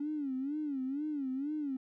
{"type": "tone with vibrato", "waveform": "triangle", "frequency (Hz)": 281.7, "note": "C#4", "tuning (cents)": 28, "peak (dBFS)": -29, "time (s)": [0, 1.77], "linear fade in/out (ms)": 10, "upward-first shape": "sine", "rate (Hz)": 2.1, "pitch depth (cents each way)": 150, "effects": ["tanh soft clip ceiling -31 dBFS"]}